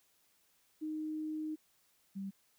sine tone pair in turn, 310 / 195.29 Hz, D#4 / G3, -6 / -6 cents, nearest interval minor sixth, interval 800 cents, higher first, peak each -36 / -38 dBFS, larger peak first, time 0.81-1.56 / 2.15-2.31 s, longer first, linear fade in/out 20 ms, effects white hiss -72 dBFS RMS until 2.58 s

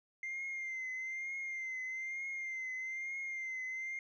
sine tone with vibrato, 2093 Hz, C7, in tune, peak -36 dBFS, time 0.23-3.99 s, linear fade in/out 2 ms, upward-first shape triangle, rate 1.1 Hz, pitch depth 51 cents each way, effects tanh soft clip ceiling -36 dBFS

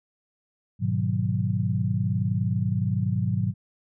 sine chord, G# minor seventh, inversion none, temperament equal, 103.83 / 123.47 / 155.56 / 185 Hz, G#2 / B2 / D#3 / F#3, 0 / 0 / 0 / 0 cents, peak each -26 / -27 / -31 / -28 dBFS, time 0.79-3.54 s, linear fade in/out 50 ms, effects none

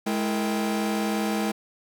45% pulse tone cluster, 211.2 / 330 / 465.5 / 785 Hz, G#3 / E4 / A#4 / G5, +29 / +2 / -2 / +2 cents, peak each -26 / -31 / -33 / -33 dBFS, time 0.06-1.52 s, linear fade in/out 10 ms, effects none

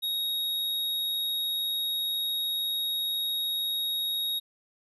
square tone, 3767 Hz, A#7, 17 cents sharp, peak -28 dBFS, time 0.02-4.4 s, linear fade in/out 20 ms, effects resampled to 32000 Hz

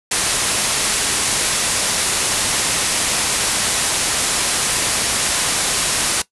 white low-pass noise, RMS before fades -19 dBFS, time 0.11-6.22 s, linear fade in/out 5 ms, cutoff 11000 Hz, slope 96 dB/octave, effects noise-tail reverb RT60 0.1 s tail -18 dB re dry

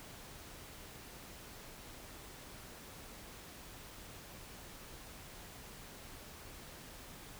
silence, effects pink hiss -52 dBFS RMS until 7.39 s

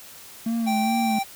triangle tone with vibrato, 223.4 Hz, A3, 27 cents sharp, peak -20 dBFS, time 0.46-1.19 s, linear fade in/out 5 ms, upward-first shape sine, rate 2.4 Hz, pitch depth 64 cents each way
square tone, 782 Hz, G5, 4 cents flat, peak -24 dBFS, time 0.66-1.24 s, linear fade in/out 20 ms
effects white hiss -44 dBFS RMS until 1.35 s

